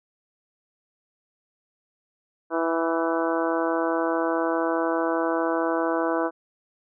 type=harmonic tone with a mistuned harmonic; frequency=164.8 Hz; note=E3; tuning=in tune; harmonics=2 / 3 / 4 / 5 / 6 / 7 / 8 / 9; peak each=-26 / -28 / -28 / -34 / -31 / -34 / -35 / -34 dBFS; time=2.5-6.31 s; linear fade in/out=50 ms; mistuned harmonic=9; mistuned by=+22 cents; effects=none